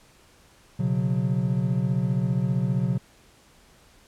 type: chord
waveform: triangle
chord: B suspended second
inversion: none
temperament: equal with one note detuned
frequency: 123.47 / 138.59 / 182.03 Hz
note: B2 / C#3 / F#3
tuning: 0 / 0 / -28 cents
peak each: -24 dBFS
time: 0.79-2.98 s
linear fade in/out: 10 ms
effects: pink hiss -56 dBFS RMS until 4.07 s + low-pass 11000 Hz 12 dB/octave